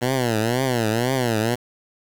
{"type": "tone with vibrato", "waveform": "10% pulse", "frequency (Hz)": 120, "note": "B2", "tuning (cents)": -49, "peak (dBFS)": -11, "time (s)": [0.01, 1.56], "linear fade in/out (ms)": 20, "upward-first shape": "triangle", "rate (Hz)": 2, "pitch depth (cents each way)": 210, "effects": ["7-bit"]}